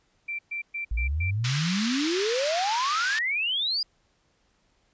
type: tone bursts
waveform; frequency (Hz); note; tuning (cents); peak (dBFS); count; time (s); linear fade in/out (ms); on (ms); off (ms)
sine; 2349; D7; 0; -29; 5; 0.28-1.31; 10; 110; 120
type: exponential sweep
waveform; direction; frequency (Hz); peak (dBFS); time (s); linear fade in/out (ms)
sine; up; 52.1 to 4978; -24; 0.91-3.83; 5
type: band-pass noise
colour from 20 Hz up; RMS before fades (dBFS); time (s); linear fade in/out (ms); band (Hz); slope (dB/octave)
white; -32; 1.44-3.19; 5; 1200 to 5500; 24
effects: pink hiss -68 dBFS RMS until 4.93 s + resampled to 16000 Hz